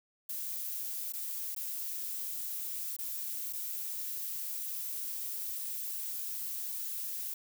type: noise with dropouts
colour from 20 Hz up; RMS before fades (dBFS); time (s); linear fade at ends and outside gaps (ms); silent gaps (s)
violet; -38; 0.29-7.34; 5; 1.124-1.135 / 1.549-1.563 / 2.966-2.987 / 3.528-3.532
effects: none